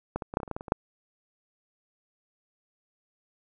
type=clicks; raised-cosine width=1 ms; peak=-15 / -20 / -22 / -9 / -24 / -18 / -28 / -18 / -20 / -25 / -25 / -7 dBFS; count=12; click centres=0.16 / 0.222 / 0.339 / 0.371 / 0.402 / 0.432 / 0.478 / 0.513 / 0.565 / 0.609 / 0.682 / 0.721 s; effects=none